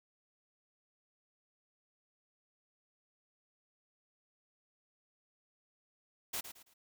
white noise with echo, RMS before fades -38 dBFS, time 6.33-6.41 s, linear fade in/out 10 ms, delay 110 ms, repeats 3, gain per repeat -10 dB, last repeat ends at 6.74 s, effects none

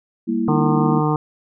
sine chord, E diminished, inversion first, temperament equal with one note detuned, 197.7 / 233.1 / 329.6 Hz, G3 / Bb3 / E4, +15 / 0 / 0 cents, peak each -25 / -20 / -23 dBFS, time 0.27-1.01 s, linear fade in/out 20 ms
harmonic tone, 151.8 Hz, D#3, 42 cents flat, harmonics 1 / 2 / 3 / 5 / 6 / 7 / 8, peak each -19 / -22 / -24 / -26 / -27 / -27 / -28 dBFS, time 0.48-1.16 s, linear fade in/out 2 ms
effects none

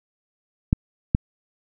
clicks, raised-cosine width 5 ms, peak -4 dBFS, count 2, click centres 0.729 / 1.149 s, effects none

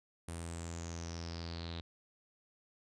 sawtooth tone with low-pass filter sweep, 84 Hz, E2, 33 cents sharp, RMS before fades -43 dBFS, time 0.28-1.81 s, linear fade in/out 5 ms, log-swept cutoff 9500 to 3800 Hz, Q 7.5, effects none

